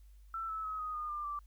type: tone with pitch steps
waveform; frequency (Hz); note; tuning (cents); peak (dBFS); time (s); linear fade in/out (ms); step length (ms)
sine; 1334 / 1305 / 1276.7 / 1249 / 1221.9 / 1195.3 / 1169.4; E6 / E6 / D#6 / D#6 / D#6 / D6 / D6; +20 / -18 / +44 / +6 / -32 / +30 / -8; -36; 0.34-1.39; 2; 150
effects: added 50 Hz sine -54 dBFS peak until 1.46 s + white hiss -75 dBFS RMS until 1.46 s